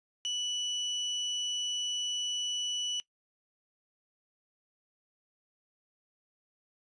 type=tone; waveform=35% pulse; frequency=2960 Hz; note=F#7; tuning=in tune; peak=-29 dBFS; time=0.25-3 s; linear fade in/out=0 ms; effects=noise-tail reverb RT60 0.1 s tail -20 dB re dry + resampled to 22050 Hz